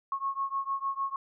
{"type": "beating tone pair", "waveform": "sine", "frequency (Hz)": [1091, 1097.6], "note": ["C#6", "C#6"], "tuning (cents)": [-28, -17], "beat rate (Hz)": 6.6, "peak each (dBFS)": [-32, -33], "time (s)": [0.12, 1.16], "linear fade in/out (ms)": 2, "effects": []}